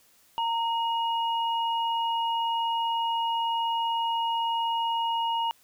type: tone pair together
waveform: sine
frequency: 921 / 2885 Hz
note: A#5 / F#7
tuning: -21 / -44 cents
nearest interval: octave + minor sixth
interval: 1977 cents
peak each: -25 / -33 dBFS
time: 0.38-5.51 s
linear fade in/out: 0 ms
effects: white hiss -61 dBFS RMS until 5.63 s